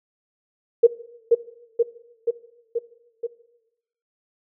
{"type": "tone with echo", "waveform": "sine", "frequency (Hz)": 466.2, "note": "A#4", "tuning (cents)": 0, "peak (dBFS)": -7, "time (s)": [0.83, 0.87], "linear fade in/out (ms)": 10, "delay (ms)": 480, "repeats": 5, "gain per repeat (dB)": -3, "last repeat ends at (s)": 3.27, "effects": ["noise-tail reverb RT60 0.9 s tail -17 dB re dry"]}